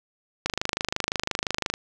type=click train; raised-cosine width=0.2 ms; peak=-7 dBFS; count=34; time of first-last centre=0.46-1.739 s; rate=25.8 Hz; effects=none